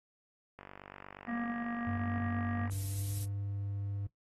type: click train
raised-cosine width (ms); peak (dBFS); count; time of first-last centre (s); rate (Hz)
0.5; -32; 103; 0.59-2.697; 48.4
type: harmonic tone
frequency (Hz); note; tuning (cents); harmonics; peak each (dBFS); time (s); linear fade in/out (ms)
236; A#3; +22; 1 / 3 / 5 / 7 / 8; -35 / -45 / -45 / -48 / -47; 1.26-2.7; 50
type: tone with pitch glide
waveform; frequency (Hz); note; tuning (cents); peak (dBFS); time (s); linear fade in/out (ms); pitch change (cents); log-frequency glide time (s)
triangle; 95.9 to 100.2; G2 to G2; -37 to +38; -33; 1.87-4.07; 5; +75; 2.49-3.17
type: noise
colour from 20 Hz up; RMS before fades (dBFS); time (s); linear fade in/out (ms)
violet; -40; 2.7-3.26; 20
effects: noise-tail reverb RT60 0.1 s tail -17 dB re dry + AAC 32 kbps